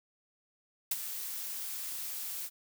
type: noise with ADSR envelope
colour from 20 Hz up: blue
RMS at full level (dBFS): -29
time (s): 0.91-2.5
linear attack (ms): 6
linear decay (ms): 29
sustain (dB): -10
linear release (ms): 46
effects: none